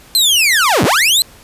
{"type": "linear two-way sweep", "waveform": "sawtooth", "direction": "down then up", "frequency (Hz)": [4191, 82.41, 4191], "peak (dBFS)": -6, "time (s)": [0.15, 1.22], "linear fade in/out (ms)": 0, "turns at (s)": 0.84, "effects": ["pink hiss -42 dBFS RMS until 1.43 s", "resampled to 32000 Hz"]}